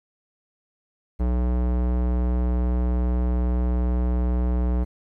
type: tone with low-pass filter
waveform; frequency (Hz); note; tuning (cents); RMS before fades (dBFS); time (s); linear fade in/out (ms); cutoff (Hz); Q
square; 61.2; B1; -15; -22; 1.19-4.85; 20; 840; 0.6
effects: 10-bit